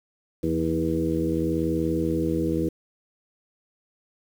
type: harmonic tone with a mistuned harmonic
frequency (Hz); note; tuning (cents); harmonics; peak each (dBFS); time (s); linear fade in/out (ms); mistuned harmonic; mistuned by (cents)
80.8; E2; -34; 1 / 2 / 3 / 4 / 5 / 6; -32 / -29 / -32 / -25 / -32 / -30; 0.43-2.69; 5; 2; +45
effects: 8-bit